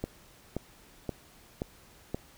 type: click train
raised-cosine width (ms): 2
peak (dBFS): -18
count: 5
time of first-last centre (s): 0.04-2.145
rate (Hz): 1.9
effects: pink hiss -57 dBFS RMS until 2.37 s